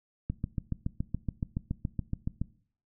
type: click train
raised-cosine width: 5 ms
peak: -18 dBFS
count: 16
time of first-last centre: 0.3-2.416 s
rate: 7.09 Hz
effects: noise-tail reverb RT60 0.5 s tail -19 dB re dry